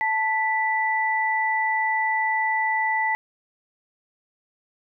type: tone pair together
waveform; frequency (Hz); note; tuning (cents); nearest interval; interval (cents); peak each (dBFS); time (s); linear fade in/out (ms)
sine; 880 / 1975.5; A5 / B6; 0 / 0; octave + major second; 1400; -23; 0.01-3.15; 0
effects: none